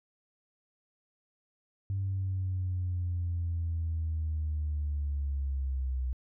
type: linear sweep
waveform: sine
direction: down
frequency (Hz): 98 to 63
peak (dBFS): -28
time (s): 1.9-6.13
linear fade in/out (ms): 0
effects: tanh soft clip ceiling -25 dBFS